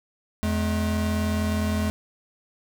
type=tone pair together; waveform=square; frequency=84.3 / 213.5 Hz; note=E2 / G#3; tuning=+39 / +48 cents; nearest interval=octave + major third; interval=1609 cents; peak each=-26 dBFS; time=0.43-1.9 s; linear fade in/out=0 ms; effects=none